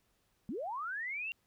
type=linear sweep; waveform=sine; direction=up; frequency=185.1 to 2794 Hz; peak=-36 dBFS; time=0.49-1.32 s; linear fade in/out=0 ms; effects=pink hiss -75 dBFS RMS until 1.46 s